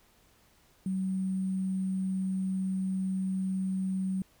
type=tone with sample-and-hold; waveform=sine; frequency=188.9 Hz; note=F#3; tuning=36 cents sharp; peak=-28 dBFS; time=0.86-4.22 s; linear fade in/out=2 ms; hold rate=8820 Hz; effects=pink hiss -64 dBFS RMS until 4.4 s